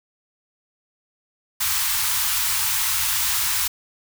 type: band-stop noise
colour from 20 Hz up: white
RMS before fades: -22 dBFS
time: 1.6-3.68 s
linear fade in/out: 10 ms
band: 120 to 840 Hz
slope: 96 dB/octave
effects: none